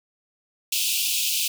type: high-pass noise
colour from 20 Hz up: pink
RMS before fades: -24 dBFS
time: 0.72-1.48 s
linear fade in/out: 5 ms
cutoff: 2500 Hz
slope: 96 dB/octave
effects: none